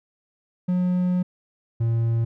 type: tone pair in turn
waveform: triangle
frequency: 180.5 / 115.16 Hz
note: F#3 / A#2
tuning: -43 / -21 cents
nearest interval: minor sixth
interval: 778 cents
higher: first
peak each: -17 dBFS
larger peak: neither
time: 0.68-1.23 / 1.8-2.25 s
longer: first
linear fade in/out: 10 ms
effects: none